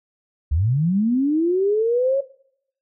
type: linear sweep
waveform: sine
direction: up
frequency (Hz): 66.3 to 557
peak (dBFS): -16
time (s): 0.51-2.21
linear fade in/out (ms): 10
effects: noise-tail reverb RT60 0.7 s tail -21 dB re dry